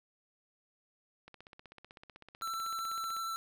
click train, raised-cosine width 0.3 ms, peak -35 dBFS, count 31, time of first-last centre 1.28-3.167 s, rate 15.9 Hz
square tone with vibrato, 1337 Hz, E6, 24 cents sharp, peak -36 dBFS, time 2.42-3.36 s, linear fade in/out 0 ms, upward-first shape sine, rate 13 Hz, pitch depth 11 cents each way
effects none

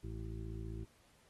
harmonic tone, 55 Hz, A1, in tune, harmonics 1 / 2 / 3 / 4 / 6 / 7, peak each -44 / -45 / -53 / -54 / -51 / -54 dBFS, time 0.03-0.85 s, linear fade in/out 10 ms, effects pink hiss -69 dBFS RMS until 1.29 s + AAC 32 kbps

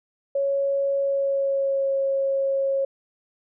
sine tone with pitch glide, 554.4 to 545.2 Hz, C#5 to C#5, 0 to -29 cents, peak -20 dBFS, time 0.35-2.85 s, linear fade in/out 5 ms, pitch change -29 cents, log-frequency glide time 1-1.92 s, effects none

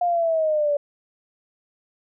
sine exponential sweep, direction down, 712 to 573 Hz, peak -18 dBFS, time 0.01-0.77 s, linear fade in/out 5 ms, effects none

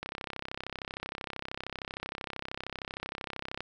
click train, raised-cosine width 0.3 ms, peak -20 dBFS, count 119, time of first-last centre 0.03-3.606 s, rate 33 Hz, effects none

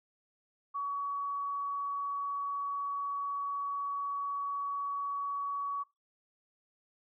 sine tone, 1129 Hz, C#6, 31 cents sharp, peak -32 dBFS, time 0.74-5.84 s, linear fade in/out 20 ms, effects noise-tail reverb RT60 0.2 s tail -17 dB re dry

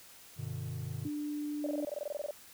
triangle chord, G major, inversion none, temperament equal with one note detuned, 98 / 123.47 / 150.44 Hz, G2 / B2 / D3, 0 / 0 / +42 cents, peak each -40 / -38 / -39 dBFS, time 0.36-1.1 s, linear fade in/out 50 ms
sine tone, 296 Hz, D4, 14 cents sharp, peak -34 dBFS, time 1.05-1.85 s, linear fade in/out 2 ms
sine tone bursts, 587.3 Hz, D5, in tune, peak -33 dBFS, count 15, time 1.64-2.309 s, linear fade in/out 2 ms, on 25 ms, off 21 ms
effects white hiss -55 dBFS RMS until 2.53 s

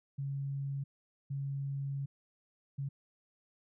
sine tone bursts at uneven times, 138.59 Hz, C#3, in tune, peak -34 dBFS, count 3, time 0.18-0.84 / 1.3-2.06 / 2.78-2.89 s, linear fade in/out 10 ms, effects none

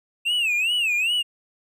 triangle tone with vibrato, 2667 Hz, E7, 20 cents sharp, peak -18 dBFS, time 0.25-1.23 s, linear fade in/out 20 ms, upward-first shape sine, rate 2.5 Hz, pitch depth 180 cents each way, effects none

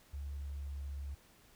sine tone with pitch glide, 70.7 to 70.09 Hz, C#2 to C#2, +35 to +20 cents, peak -39 dBFS, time 0.13-1.15 s, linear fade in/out 10 ms, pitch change -15 cents, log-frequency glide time 0.52-0.84 s, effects pink hiss -64 dBFS RMS until 1.55 s

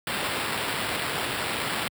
white noise with sample-and-hold, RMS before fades -29 dBFS, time 0.07-1.88 s, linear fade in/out 2 ms, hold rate 6300 Hz, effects high-pass 80 Hz 12 dB/octave

